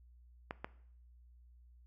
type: clicks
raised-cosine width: 0.5 ms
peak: -24 dBFS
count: 2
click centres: 0.509 / 0.645 s
effects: noise-tail reverb RT60 0.6 s tail -18 dB re dry + added 60 Hz sine -58 dBFS peak until 1.86 s